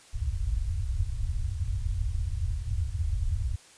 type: low-pass noise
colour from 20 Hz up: white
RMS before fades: -29 dBFS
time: 0.13-3.56 s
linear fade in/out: 10 ms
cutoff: 100 Hz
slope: 48 dB/octave
effects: white hiss -54 dBFS RMS until 3.77 s + resampled to 22050 Hz